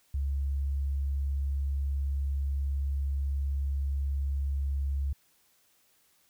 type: tone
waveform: sine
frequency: 69.3 Hz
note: C#2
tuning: in tune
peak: -27 dBFS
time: 0.14-5.13 s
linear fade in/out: 5 ms
effects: white hiss -67 dBFS RMS until 6.29 s